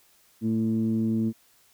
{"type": "tone with low-pass filter", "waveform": "15% pulse", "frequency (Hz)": 111.5, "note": "A2", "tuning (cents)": 23, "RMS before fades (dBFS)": -25, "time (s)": [0.41, 1.33], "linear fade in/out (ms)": 50, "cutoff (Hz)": 260, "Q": 7.1, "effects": ["white hiss -61 dBFS RMS until 1.73 s"]}